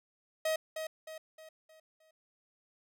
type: tone with echo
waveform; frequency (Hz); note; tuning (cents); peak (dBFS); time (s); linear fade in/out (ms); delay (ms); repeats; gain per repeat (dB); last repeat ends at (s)
45% pulse; 633; D#5; +30; -29; 0.45-0.56; 5; 310; 5; -7; 2.11
effects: none